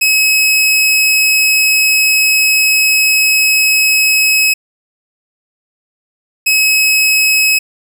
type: tone pair in turn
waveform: sawtooth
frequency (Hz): 2562 / 2562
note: E7 / E7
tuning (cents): -50 / -50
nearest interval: unison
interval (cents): 0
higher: neither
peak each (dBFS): -5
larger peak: neither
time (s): 0.01-4.54 / 6.46-7.59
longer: first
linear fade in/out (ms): 10
effects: none